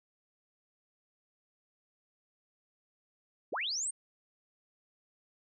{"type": "linear sweep", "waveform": "sine", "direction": "up", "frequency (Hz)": [185, 8880], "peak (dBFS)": -32, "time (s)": [3.52, 3.91], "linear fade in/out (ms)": 10, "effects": []}